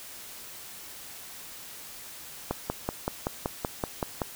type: click train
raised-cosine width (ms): 1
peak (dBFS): -13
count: 10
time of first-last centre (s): 2.51-4.218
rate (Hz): 5.27
effects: white hiss -44 dBFS RMS until 4.35 s